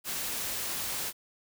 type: noise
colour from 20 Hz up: white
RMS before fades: -34 dBFS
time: 0.04-1.13 s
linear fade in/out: 50 ms
effects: none